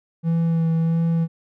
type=tone with vibrato; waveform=triangle; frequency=164.81 Hz; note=E3; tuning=in tune; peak=-15 dBFS; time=0.23-1.28 s; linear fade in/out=50 ms; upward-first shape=sine; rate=1.5 Hz; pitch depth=16 cents each way; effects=none